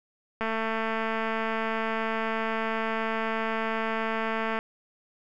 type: click train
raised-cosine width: 0.5 ms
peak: -15 dBFS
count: 933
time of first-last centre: 0.41-4.589 s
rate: 223 Hz
effects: none